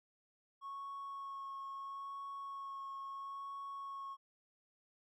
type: tone with vibrato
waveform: triangle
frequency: 1100 Hz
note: C#6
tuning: 14 cents flat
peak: -40 dBFS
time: 0.61-4.17 s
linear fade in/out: 50 ms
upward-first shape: sine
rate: 0.75 Hz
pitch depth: 12 cents each way
effects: tanh soft clip ceiling -39 dBFS